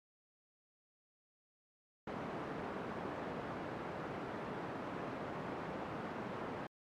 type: band-pass noise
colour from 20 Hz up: pink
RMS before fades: -43 dBFS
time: 2.07-6.67 s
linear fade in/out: 5 ms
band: 180 to 1300 Hz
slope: 12 dB/octave
effects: MP3 96 kbps